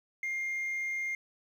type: tone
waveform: sine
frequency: 2116 Hz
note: C7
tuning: 19 cents sharp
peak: -29 dBFS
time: 0.23-1.15 s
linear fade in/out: 2 ms
effects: tanh soft clip ceiling -30 dBFS + 10-bit